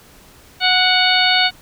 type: harmonic tone with a mistuned harmonic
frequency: 736 Hz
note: F#5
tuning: 9 cents flat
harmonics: 1 / 2 / 3 / 4 / 5 / 6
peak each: -19 / -19 / -19 / -19 / -19 / -19 dBFS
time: 0.6-1.51 s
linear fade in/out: 50 ms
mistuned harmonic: 3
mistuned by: +23 cents
effects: pink hiss -46 dBFS RMS until 1.61 s